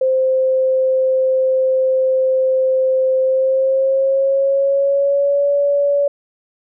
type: tone with pitch glide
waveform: sine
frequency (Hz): 522 to 569.2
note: C5 to C#5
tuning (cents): -4 to +46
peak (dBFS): -12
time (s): 0.01-6.08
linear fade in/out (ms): 5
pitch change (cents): +150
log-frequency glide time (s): 3.21-5.5
effects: none